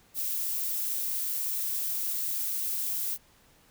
violet noise, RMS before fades -31 dBFS, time 0.14-3.18 s, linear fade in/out 50 ms, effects pink hiss -61 dBFS RMS until 3.7 s

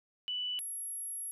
sine tone pair in turn, 2973 / 11225 Hz, F#7 / F9, +8 / +8 cents, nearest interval octave + major seventh, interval 2300 cents, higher second, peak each -33 / -37 dBFS, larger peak first, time 0.28-0.59 / 0.59-1.31 s, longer second, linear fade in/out 0 ms, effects none

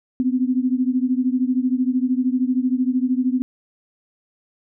sine beating tone pair, 250 / 263 Hz, B3 / C4, +21 / +9 cents, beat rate 13 Hz, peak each -19 / -21 dBFS, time 0.2-3.42 s, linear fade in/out 0 ms, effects none

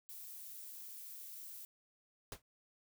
violet noise, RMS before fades -50 dBFS, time 0.09-1.65 s, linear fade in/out 0 ms
pink noise with exponential decay, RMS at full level -41 dBFS, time 2.32-2.42 s, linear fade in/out 2 ms, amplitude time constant 20 ms
effects none

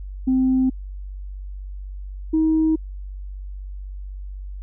sine tone pair in turn, 259.5 / 316.7 Hz, C4 / D#4, -14 / +31 cents, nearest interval minor third, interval 345 cents, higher second, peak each -14 / -14 dBFS, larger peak neither, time 0.27-0.7 / 2.33-2.76 s, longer neither, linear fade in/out 10 ms, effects tanh soft clip ceiling -11 dBFS + added 48 Hz sine -30 dBFS peak until 4.62 s

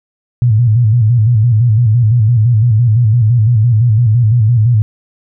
sine tone with vibrato, 114.3 Hz, A#2, 34 cents flat, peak -6 dBFS, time 0.42-4.82 s, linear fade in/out 0 ms, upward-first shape square, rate 5.9 Hz, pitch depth 110 cents each way, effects none

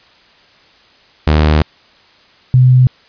sawtooth / sine tone pair in turn, 76.6 / 127.29 Hz, D#2 / C3, -27 / -47 cents, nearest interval major sixth, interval 880 cents, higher second, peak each -4 dBFS, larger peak neither, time 1.27-1.62 / 2.54-2.87 s, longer first, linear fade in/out 0 ms, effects white hiss -47 dBFS RMS until 3.08 s + resampled to 11025 Hz

